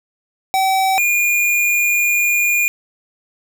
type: tone pair in turn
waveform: square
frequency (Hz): 766 / 2424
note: G5 / D#7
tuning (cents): -40 / -46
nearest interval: octave + minor sixth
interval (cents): 1994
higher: second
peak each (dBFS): -14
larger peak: neither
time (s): 0.54-0.98 / 0.98-2.68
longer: second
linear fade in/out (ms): 0
effects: none